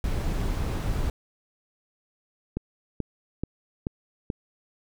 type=noise; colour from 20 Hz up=brown; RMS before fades=-27 dBFS; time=0.04-1.1 s; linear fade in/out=2 ms
type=click train; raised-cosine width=3 ms; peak=-15 dBFS; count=5; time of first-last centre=2.57-4.302 s; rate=2.31 Hz
effects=none